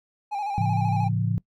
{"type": "tone with vibrato", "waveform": "triangle", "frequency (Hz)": 816, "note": "G#5", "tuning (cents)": -31, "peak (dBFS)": -24, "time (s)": [0.31, 1.09], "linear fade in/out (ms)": 20, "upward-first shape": "square", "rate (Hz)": 13, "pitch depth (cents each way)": 50}
{"type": "chord", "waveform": "sine", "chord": "A augmented", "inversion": "none", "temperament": "equal with one note detuned", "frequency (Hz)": [110, 138.59, 171.32], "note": ["A2", "C#3", "E#3"], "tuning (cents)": [0, 0, -33], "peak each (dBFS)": [-24, -28, -27], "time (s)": [0.58, 1.38], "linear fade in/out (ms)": 0}
{"effects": ["noise-tail reverb RT60 0.1 s tail -22 dB re dry"]}